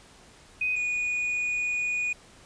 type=tone pair in turn; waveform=sine / triangle; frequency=2500 / 2461 Hz; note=D#7 / D#7; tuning=+8 / -20 cents; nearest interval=unison; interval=28 cents; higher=first; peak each=-24 dBFS; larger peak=neither; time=0.61-0.76 / 0.76-2.13 s; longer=second; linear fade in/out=5 ms; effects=pink hiss -53 dBFS RMS until 2.45 s + resampled to 22050 Hz